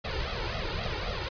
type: noise with flanger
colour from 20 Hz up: pink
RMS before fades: -32 dBFS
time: 0.04-1.29 s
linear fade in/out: 10 ms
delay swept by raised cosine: 1.5 to 2.22 ms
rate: 3.8 Hz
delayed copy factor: +0.9
effects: resampled to 11025 Hz